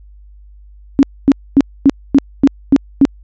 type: tone bursts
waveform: sine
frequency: 275.9 Hz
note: C#4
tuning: 8 cents flat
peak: -3 dBFS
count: 8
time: 0.99-3.052 s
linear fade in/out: 0 ms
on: 39 ms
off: 250 ms
effects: added 50 Hz sine -37 dBFS peak until 3.23 s + resampled to 16000 Hz